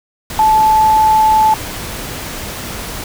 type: tone in noise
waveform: sine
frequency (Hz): 870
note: A5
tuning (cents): -20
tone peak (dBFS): -7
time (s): 0.39-1.54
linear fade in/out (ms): 2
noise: pink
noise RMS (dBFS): -25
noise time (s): 0.3-3.04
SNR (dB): +15
effects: none